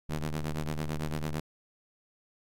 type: ring-modulated tone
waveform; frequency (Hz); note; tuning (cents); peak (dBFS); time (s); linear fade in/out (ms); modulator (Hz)
sawtooth; 77.78; D#2; 0; -24; 0.09-1.4; 5; 73.3
effects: AAC 64 kbps